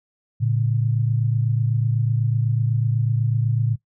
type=tone pair together; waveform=sine; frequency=113.4 / 141.44 Hz; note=A#2 / C#3; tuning=-47 / +35 cents; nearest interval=major third; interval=382 cents; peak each=-19 / -23 dBFS; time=0.4-3.76 s; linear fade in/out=20 ms; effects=noise-tail reverb RT60 0.1 s tail -18 dB re dry